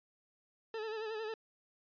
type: tone with vibrato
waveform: 40% pulse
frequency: 437.7 Hz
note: A4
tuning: 9 cents flat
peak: -37 dBFS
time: 0.74-1.34 s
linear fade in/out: 2 ms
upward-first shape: sine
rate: 11 Hz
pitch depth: 57 cents each way
effects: resampled to 11025 Hz